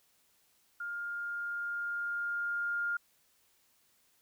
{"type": "tone with level ramp", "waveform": "sine", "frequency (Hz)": 1409, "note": "F6", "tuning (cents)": 15, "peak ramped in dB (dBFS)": [-36, -30], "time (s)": [0.8, 2.97], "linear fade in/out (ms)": 5, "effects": ["white hiss -70 dBFS RMS until 4.21 s"]}